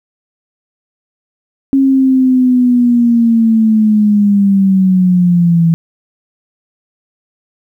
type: linear sweep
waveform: sine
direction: down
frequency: 272.6 to 163.9 Hz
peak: -6 dBFS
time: 1.73-5.74 s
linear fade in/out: 0 ms
effects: 8-bit